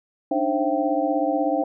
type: tone cluster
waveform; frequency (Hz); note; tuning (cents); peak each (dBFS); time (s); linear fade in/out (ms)
sine; 290.3 / 306.6 / 530 / 672 / 776; D4 / D#4 / C5 / E5 / G5; -20 / -25 / +22 / +33 / -18; -26; 0.31-1.64; 5
effects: none